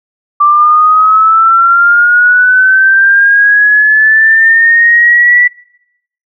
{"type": "linear sweep", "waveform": "sine", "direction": "up", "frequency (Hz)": [1170, 1964], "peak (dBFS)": -3, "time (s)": [0.4, 5.48], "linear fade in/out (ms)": 10, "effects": ["noise-tail reverb RT60 0.8 s tail -24 dB re dry"]}